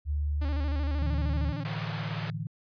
sine tone, 73.42 Hz, D2, in tune, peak -26 dBFS, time 0.05-1.54 s, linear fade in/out 50 ms
sawtooth tone with vibrato, 285.2 Hz, C#4, 49 cents sharp, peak -33 dBFS, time 0.41-1.64 s, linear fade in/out 10 ms, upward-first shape square, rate 13 Hz, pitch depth 72 cents each way
sine chord, A suspended fourth, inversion none, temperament equal with one note detuned, 110 / 147.6 / 164.81 Hz, A2 / D3 / E3, 0 / +9 / 0 cents, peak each -36 dBFS, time 1.02-2.47 s, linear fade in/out 0 ms
pink band-pass noise, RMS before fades -40 dBFS, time 1.65-2.3 s, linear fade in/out 0 ms, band 610 to 3500 Hz, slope 12 dB/octave
effects resampled to 11025 Hz

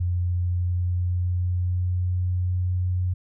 sine tone with pitch glide, 88.6 to 90.67 Hz, F2 to F#2, +25 to -35 cents, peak -21 dBFS, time 0-3.14 s, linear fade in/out 10 ms, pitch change +40 cents, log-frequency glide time 0.35-2.79 s, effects none

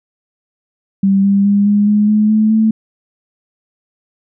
sine tone with pitch steps, 195.4 / 198.7 / 202.1 / 205.5 / 208.9 / 212.5 / 216.1 / 219.7 Hz, G3 / G3 / G#3 / G#3 / G#3 / G#3 / A3 / A3, -5 / +24 / -47 / -18 / +10 / +40 / -31 / -2 cents, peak -8 dBFS, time 1.03-2.71 s, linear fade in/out 5 ms, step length 210 ms, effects none

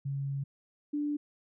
sine tone pair in turn, 138.59 / 293.7 Hz, C#3 / D4, 0 / 0 cents, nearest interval octave + minor second, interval 1300 cents, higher second, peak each -31 / -29 dBFS, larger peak second, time 0.05-0.44 / 0.93-1.17 s, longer first, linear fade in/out 10 ms, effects none

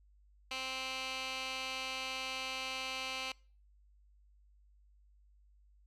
15% pulse tone with band-pass filter, 261.6 Hz, C4, in tune, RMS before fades -40 dBFS, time 0.51-3.32 s, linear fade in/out 2 ms, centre 3200 Hz, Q 1.6, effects noise-tail reverb RT60 0.4 s tail -24 dB re dry + added 50 Hz sine -62 dBFS peak until 5.86 s

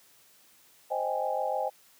sine chord, Ab major seventh, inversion first, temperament equal, 523.3 / 622.3 / 784 / 830.6 Hz, C5 / Eb5 / G5 / Ab5, 0 / 0 / 0 / 0 cents, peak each -33 dBFS, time 0.9-1.7 s, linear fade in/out 20 ms, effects white hiss -60 dBFS RMS until 1.99 s + high-pass 100 Hz 12 dB/octave

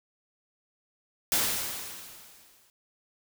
white noise with exponential decay, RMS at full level -24 dBFS, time 1.32-2.7 s, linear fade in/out 1 ms, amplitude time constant 300 ms, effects none

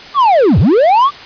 triangle linear two-way sweep, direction down then up, 1200 to 69.3 to 1200 Hz, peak -4 dBFS, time 0.14-1.11 s, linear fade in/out 50 ms, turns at 0.59 s, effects white hiss -32 dBFS RMS until 1.25 s + resampled to 11025 Hz

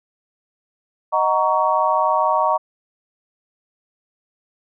sine chord, D# minor seventh, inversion none, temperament just, 622.3 / 746.7 / 933.4 / 1120.1 Hz, D#5 / F#5 / A#5 / C#6, 0 / +16 / +2 / +18 cents, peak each -21 / -23 / -19 / -20 dBFS, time 1.12-2.58 s, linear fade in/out 20 ms, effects none

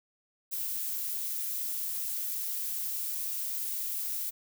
violet noise, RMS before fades -34 dBFS, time 0.51-4.31 s, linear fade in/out 20 ms, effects none

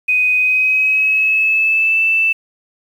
sine tone with pitch glide, 2500 to 2649 Hz, D#7 to E7, +8 to +8 cents, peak -11 dBFS, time 0.08-2.33 s, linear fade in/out 10 ms, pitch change +100 cents, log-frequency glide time 0.37-2.01 s, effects 7-bit

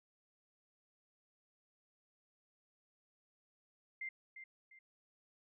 sine tone with echo, 2093 Hz, C7, in tune, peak -40 dBFS, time 4.01-4.09 s, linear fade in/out 5 ms, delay 350 ms, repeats 2, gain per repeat -9 dB, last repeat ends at 4.79 s, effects none

